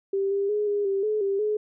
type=tone with pitch steps; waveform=sine; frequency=392 / 398 / 418.5 / 409.3 / 391.8 / 427.4 / 394.3 / 423.9 Hz; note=G4 / G4 / G#4 / G#4 / G4 / G#4 / G4 / G#4; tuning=0 / +26 / +13 / -25 / -1 / +50 / +10 / +35 cents; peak=-22 dBFS; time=0.13-1.57 s; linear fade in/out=5 ms; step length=180 ms; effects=none